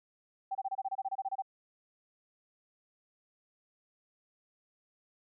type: tone bursts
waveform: sine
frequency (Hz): 776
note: G5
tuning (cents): -18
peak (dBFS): -31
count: 14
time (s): 0.51-1.422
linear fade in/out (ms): 10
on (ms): 41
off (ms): 26
effects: none